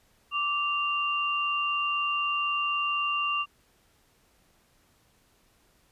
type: tone pair together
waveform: sine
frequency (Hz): 1170.4 / 2782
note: D6 / F7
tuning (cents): -6 / -7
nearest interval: octave + minor third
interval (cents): 1499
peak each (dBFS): -28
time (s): 0.31-3.46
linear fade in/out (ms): 50
effects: pink hiss -65 dBFS RMS until 5.91 s + resampled to 32000 Hz